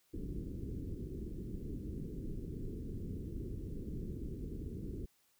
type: low-pass noise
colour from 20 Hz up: pink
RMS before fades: -42 dBFS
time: 0.13-5.06 s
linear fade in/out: 10 ms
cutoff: 410 Hz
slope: 48 dB/octave
effects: white hiss -73 dBFS RMS until 5.39 s